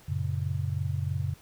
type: chord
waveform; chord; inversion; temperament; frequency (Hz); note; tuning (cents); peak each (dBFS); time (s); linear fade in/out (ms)
sine; F# major; none; just; 92.5 / 115.62 / 138.75; F#2 / A#2 / C#3; 0 / -14 / +2; -30 / -35 / -31; 0.08-1.34; 10
effects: pink hiss -56 dBFS RMS until 1.41 s